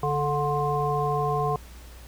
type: harmonic tone with a mistuned harmonic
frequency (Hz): 145.6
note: D3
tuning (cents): -15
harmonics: 1 / 3 / 5 / 7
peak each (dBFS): -28 / -28 / -28 / -28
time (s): 0.03-1.56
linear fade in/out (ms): 2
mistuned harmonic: 7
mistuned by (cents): +55
effects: added 60 Hz sine -43 dBFS peak until 2.07 s + pink hiss -50 dBFS RMS until 2.07 s